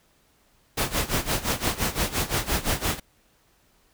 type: noise with tremolo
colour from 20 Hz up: pink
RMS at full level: -23 dBFS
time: 0.77-3 s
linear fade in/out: 10 ms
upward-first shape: sine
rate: 5.8 Hz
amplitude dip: 85%
effects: pink hiss -63 dBFS RMS until 3.93 s